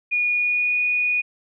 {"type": "tone with pitch glide", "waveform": "sine", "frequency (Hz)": [2446, 2464], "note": ["D#7", "D#7"], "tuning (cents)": [-30, -17], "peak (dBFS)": -18, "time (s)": [0.11, 1.22], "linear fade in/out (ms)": 20, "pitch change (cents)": 13, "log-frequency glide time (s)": [0.33, 0.79], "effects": []}